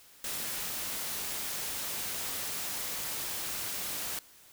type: noise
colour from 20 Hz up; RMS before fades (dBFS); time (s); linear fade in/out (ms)
white; -36; 0.24-4.19; 2
effects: white hiss -57 dBFS RMS until 4.52 s